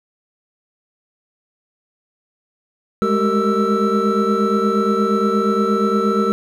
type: tone cluster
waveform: triangle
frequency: 204.2 / 212.7 / 386.3 / 460.5 / 1323 Hz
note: G#3 / G#3 / G4 / A#4 / E6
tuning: -29 / +42 / -25 / -21 / +6 cents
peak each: -19 dBFS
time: 3.02-6.32 s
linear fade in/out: 0 ms
effects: none